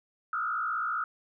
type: tone with frequency modulation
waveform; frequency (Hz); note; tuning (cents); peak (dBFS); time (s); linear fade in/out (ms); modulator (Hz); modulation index
sine; 1337; E6; +24; -28; 0.33-1.04; 2; 57.7; 1.7
effects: none